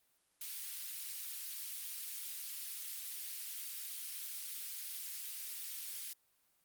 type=high-pass noise; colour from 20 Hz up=white; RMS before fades=-44 dBFS; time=0.41-6.13 s; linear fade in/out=2 ms; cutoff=2700 Hz; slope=12 dB/octave; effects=white hiss -75 dBFS RMS until 6.64 s + Opus 32 kbps